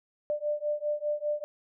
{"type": "beating tone pair", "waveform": "sine", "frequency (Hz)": [592, 597], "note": ["D5", "D5"], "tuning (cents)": [14, 28], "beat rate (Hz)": 5, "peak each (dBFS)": -31, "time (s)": [0.3, 1.44], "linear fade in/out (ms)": 0, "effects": []}